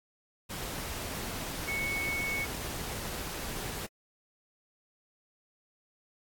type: tone in noise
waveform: sine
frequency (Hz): 2213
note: C#7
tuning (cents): -3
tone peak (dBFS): -31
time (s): 1.67-2.46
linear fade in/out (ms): 20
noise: pink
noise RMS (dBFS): -38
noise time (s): 0.49-3.87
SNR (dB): +4
effects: AAC 64 kbps